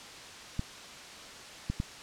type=clicks; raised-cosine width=5 ms; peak=-18 dBFS; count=3; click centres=0.594 / 1.7 / 1.801 s; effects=white hiss -46 dBFS RMS until 2.02 s + low-pass 6000 Hz 12 dB/octave